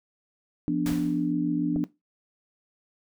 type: chord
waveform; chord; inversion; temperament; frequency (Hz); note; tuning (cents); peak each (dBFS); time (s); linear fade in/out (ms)
sine; B diminished; second; equal with one note detuned; 171.52 / 246.9 / 293.7; F3 / B3 / D4; -31 / 0 / 0; -30 / -30 / -24; 0.68-1.84; 0
type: noise with exponential decay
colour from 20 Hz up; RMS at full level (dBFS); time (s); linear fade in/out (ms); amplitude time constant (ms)
pink; -33; 0.86-1.32; 2; 100
type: clicks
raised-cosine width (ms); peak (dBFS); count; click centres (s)
2; -20 / -30; 2; 1.761 / 1.764
effects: noise-tail reverb RT60 0.2 s tail -17 dB re dry